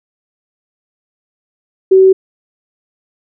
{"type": "tone", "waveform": "sine", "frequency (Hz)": 380, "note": "F#4", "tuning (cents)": 46, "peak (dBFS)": -3, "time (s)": [1.91, 2.13], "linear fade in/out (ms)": 10, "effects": []}